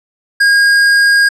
triangle tone with hard clipping, 1627 Hz, G#6, 36 cents flat, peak -8 dBFS, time 0.4-1.29 s, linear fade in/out 10 ms, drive 15 dB, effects low-pass 10000 Hz 12 dB/octave

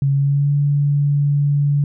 sine tone with pitch glide, 138.59 to 143.73 Hz, C#3 to D3, 0 to -37 cents, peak -13 dBFS, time 0.02-1.84 s, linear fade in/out 2 ms, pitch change +63 cents, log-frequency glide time 0.12-0.52 s, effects none

